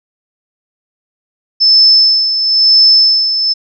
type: tone with tremolo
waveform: sine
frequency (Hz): 5260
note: E8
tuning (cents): -5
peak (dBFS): -3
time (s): 1.6-3.54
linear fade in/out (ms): 20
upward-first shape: sine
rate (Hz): 1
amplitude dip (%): 60
effects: none